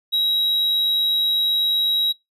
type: tone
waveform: triangle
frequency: 3847 Hz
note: B7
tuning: 46 cents flat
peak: -15 dBFS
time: 0.12-2.13 s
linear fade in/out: 20 ms
effects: noise-tail reverb RT60 0.2 s tail -26 dB re dry + resampled to 32000 Hz